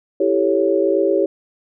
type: chord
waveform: sine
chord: A dominant seventh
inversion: second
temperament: equal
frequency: 329.6 / 392 / 440 / 554.4 Hz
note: E4 / G4 / A4 / C#5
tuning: 0 / 0 / 0 / 0 cents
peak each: -20 / -17 / -23 / -19 dBFS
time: 0.2-1.26 s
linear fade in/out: 5 ms
effects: none